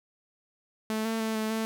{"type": "tone with pitch steps", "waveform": "sawtooth", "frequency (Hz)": [218.3, 224.6, 221.2, 218, 222.1], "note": ["A3", "A3", "A3", "A3", "A3"], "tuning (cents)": [-13, 36, 9, -16, 16], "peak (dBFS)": -24, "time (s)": [0.9, 1.65], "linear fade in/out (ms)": 0, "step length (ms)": 150, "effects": []}